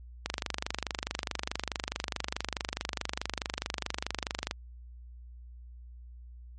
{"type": "click train", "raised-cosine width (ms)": 0.2, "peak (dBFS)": -13, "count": 106, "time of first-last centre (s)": [0.26, 4.511], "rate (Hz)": 24.7, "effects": ["added 60 Hz sine -45 dBFS peak until 6.58 s", "MP3 48 kbps"]}